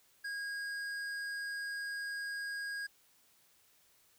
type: tone with hard clipping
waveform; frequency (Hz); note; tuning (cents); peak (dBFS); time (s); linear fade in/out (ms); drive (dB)
triangle; 1635; G#6; -28; -39; 0.24-2.87; 10; 14
effects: white hiss -68 dBFS RMS until 4.18 s